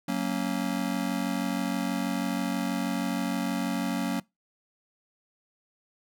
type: chord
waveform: square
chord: F# major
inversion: none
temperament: just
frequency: 185 / 231.2 / 277.5 Hz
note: F#3 / A#3 / C#4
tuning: 0 / -14 / +2 cents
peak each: -32 dBFS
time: 0.08-4.2 s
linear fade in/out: 5 ms
effects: noise-tail reverb RT60 0.2 s tail -23 dB re dry